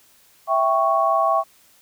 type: chord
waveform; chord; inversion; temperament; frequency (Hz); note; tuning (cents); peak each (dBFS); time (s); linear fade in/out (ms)
sine; C# diminished; first; equal; 659.3 / 784 / 1108.7; E5 / G5 / C#6; 0 / 0 / 0; -20 / -22 / -19; 0.47-1.44; 50
effects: white hiss -55 dBFS RMS until 1.81 s